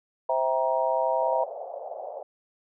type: chord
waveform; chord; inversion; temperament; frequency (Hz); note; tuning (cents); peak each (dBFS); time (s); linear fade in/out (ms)
sine; C dominant seventh; none; just; 523.3 / 654.1 / 784.9 / 941.9; C5 / E5 / G5 / Bb5; 0 / -14 / +2 / +18; -28 / -26 / -31 / -27; 0.29-1.44; 5
type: band-pass noise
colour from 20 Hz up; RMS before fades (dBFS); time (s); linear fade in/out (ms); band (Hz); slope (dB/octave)
white; -37; 1.22-2.23; 5; 540 to 710; 48
effects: none